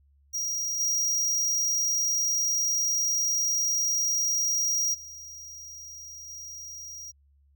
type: tone with level steps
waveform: square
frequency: 5710 Hz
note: F8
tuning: 37 cents sharp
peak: -28 / -24 / -41 / -39 dBFS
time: 0.33-7.12 s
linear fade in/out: 20 ms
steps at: 0.79 / 4.93 / 6.28 s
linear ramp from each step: 20 ms
effects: added 70 Hz sine -59 dBFS peak until 7.55 s